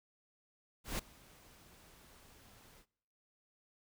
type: noise with ADSR envelope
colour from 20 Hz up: pink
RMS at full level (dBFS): -37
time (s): 0.84-2.86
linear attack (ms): 150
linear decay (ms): 5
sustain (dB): -24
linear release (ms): 74
effects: noise-tail reverb RT60 0.9 s tail -25 dB re dry